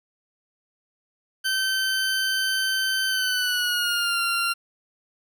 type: tone with pitch glide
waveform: 20% pulse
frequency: 1543 to 1382.6 Hz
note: G6 to F6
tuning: -28 to -18 cents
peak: -17 dBFS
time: 1.44-4.54 s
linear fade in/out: 20 ms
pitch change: -190 cents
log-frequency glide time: 3.08-4.21 s
effects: none